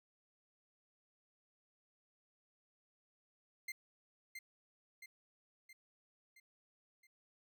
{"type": "tone with echo", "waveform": "40% pulse", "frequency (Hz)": 2093, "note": "C7", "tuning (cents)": 0, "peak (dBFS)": -40, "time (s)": [3.68, 3.72], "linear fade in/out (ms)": 5, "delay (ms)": 670, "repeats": 5, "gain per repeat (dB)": -5, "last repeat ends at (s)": 7.07, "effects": []}